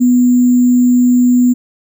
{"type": "tone with sample-and-hold", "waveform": "sine", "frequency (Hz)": 246.9, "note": "B3", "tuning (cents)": 0, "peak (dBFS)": -6, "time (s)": [0, 1.54], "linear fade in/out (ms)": 20, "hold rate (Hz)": 7350, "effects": []}